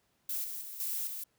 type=noise with level steps; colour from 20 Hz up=violet; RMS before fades=-35 / -40 / -44 / -35 / -40 dBFS; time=0.29-1.24 s; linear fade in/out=5 ms; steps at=0.44 / 0.61 / 0.8 / 1.07 s; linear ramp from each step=2 ms; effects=pink hiss -74 dBFS RMS until 1.38 s + high-pass 60 Hz 12 dB/octave